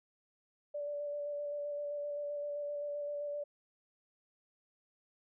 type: tone with vibrato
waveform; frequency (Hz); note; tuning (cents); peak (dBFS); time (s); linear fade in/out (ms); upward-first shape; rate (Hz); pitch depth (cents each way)
sine; 582; D5; -16; -36; 0.74-3.44; 10; square; 7.7; 12
effects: none